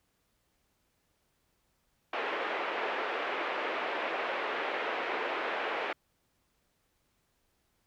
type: band-pass noise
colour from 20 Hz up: pink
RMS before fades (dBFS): -34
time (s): 2.13-5.93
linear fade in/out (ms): 5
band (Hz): 390 to 2700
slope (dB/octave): 24
effects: pink hiss -75 dBFS RMS until 7.86 s